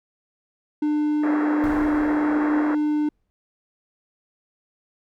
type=tone; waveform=triangle; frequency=299.8 Hz; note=D4; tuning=36 cents sharp; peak=-17 dBFS; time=0.82-3.09 s; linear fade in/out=5 ms
type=band-pass noise; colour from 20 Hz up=pink; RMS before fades=-29 dBFS; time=1.23-2.75 s; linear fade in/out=5 ms; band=260 to 1900 Hz; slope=48 dB/octave
type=noise with exponential decay; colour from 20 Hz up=brown; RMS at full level=-32 dBFS; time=1.64-3.3 s; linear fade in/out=0 ms; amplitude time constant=360 ms
effects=none